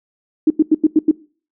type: tone bursts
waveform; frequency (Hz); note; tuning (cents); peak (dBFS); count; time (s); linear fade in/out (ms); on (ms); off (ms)
sine; 311.1; D#4; 0; -7; 6; 0.47-1.113; 5; 33; 89
effects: noise-tail reverb RT60 0.4 s tail -22 dB re dry